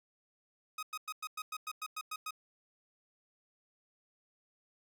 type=tone bursts; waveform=sawtooth; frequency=1257 Hz; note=D#6; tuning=17 cents sharp; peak=-34 dBFS; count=11; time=0.78-2.308 s; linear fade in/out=5 ms; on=48 ms; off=100 ms; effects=none